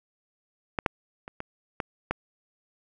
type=clicks; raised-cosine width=0.5 ms; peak=-11 / -7 / -24 / -19 / -13 / -11 dBFS; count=6; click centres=0.788 / 0.862 / 1.279 / 1.404 / 1.802 / 2.11 s; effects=none